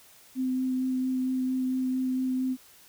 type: tone with vibrato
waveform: sine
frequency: 257.8 Hz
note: C4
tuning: 26 cents flat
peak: -25 dBFS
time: 0.35-2.57 s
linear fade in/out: 50 ms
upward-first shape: sine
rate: 4.4 Hz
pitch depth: 10 cents each way
effects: white hiss -55 dBFS RMS until 2.88 s